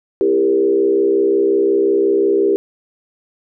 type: tone with frequency modulation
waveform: sine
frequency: 397.1 Hz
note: G4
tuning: 22 cents sharp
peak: -11 dBFS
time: 0.21-2.56 s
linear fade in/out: 0 ms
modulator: 65.6 Hz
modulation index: 0.96
effects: none